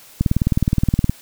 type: click train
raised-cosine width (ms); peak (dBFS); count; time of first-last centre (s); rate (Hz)
5; -3; 18; 0.21-1.095; 19.2
effects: white hiss -45 dBFS RMS until 1.21 s